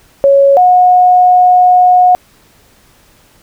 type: tone pair in turn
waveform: sine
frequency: 554.4 / 725.9 Hz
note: C#5 / F#5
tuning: 0 / -33 cents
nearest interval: perfect fourth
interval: 467 cents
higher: second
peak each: -3 dBFS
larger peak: neither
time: 0.24-0.57 / 0.57-2.15 s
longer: second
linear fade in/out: 0 ms
effects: pink hiss -47 dBFS RMS until 3.42 s